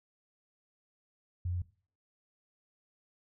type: tone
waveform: sine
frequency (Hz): 88.8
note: F2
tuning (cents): +29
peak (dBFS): -31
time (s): 1.45-1.62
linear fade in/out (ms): 5
effects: noise-tail reverb RT60 0.4 s tail -17 dB re dry